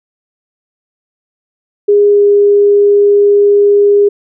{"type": "tone with pitch glide", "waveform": "sine", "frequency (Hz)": [410, 407.4], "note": ["G#4", "G#4"], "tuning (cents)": [-22, -33], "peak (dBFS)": -4, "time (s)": [1.88, 4.09], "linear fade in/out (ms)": 10, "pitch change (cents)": -11, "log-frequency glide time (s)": [2.1, 2.22], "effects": []}